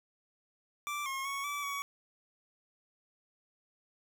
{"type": "tone with pitch steps", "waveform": "25% pulse", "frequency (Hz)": [1171, 1078, 1109, 1154, 1127], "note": ["D6", "C#6", "C#6", "D6", "C#6"], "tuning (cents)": [-5, -49, 0, -31, 28], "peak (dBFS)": -31, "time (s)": [0.87, 1.82], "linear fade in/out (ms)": 0, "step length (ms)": 190, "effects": []}